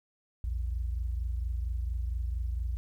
sine tone pair together, 58.55 / 82.9 Hz, A#1 / E2, +8 / +10 cents, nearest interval tritone, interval 602 cents, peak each -30 / -38 dBFS, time 0.44-2.77 s, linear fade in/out 0 ms, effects 11-bit

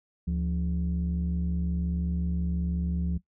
sine tone pair together, 73.42 / 174.62 Hz, D2 / F3, 0 / 0 cents, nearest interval octave + minor third, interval 1500 cents, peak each -27 dBFS, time 0.27-3.18 s, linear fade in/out 10 ms, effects noise-tail reverb RT60 0.1 s tail -18 dB re dry + tanh soft clip ceiling -21 dBFS

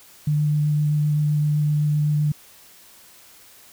sine tone with vibrato, 149.4 Hz, D3, 30 cents sharp, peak -17 dBFS, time 0.27-2.32 s, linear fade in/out 5 ms, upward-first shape sine, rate 7.8 Hz, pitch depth 10 cents each way, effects white hiss -49 dBFS RMS until 3.72 s

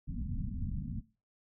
pink low-pass noise, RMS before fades -37 dBFS, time 0.07-1.01 s, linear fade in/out 20 ms, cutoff 260 Hz, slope 96 dB/octave, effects noise-tail reverb RT60 0.3 s tail -17 dB re dry

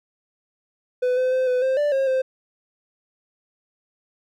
triangle tone with pitch steps, 500 / 511 / 516 / 502 / 525 / 587 / 538 / 522 Hz, B4 / C5 / C5 / B4 / C5 / D5 / C5 / C5, +21 / -41 / -24 / +28 / +6 / -1 / +48 / -4 cents, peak -16 dBFS, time 1.02-2.22 s, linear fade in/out 10 ms, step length 150 ms, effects none

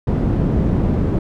white low-pass noise, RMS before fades -17 dBFS, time 0.07-1.19 s, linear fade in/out 5 ms, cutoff 220 Hz, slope 12 dB/octave, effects none

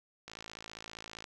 click train, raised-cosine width 0.2 ms, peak -27 dBFS, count 54, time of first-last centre 0.28-1.242 s, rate 55.1 Hz, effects none

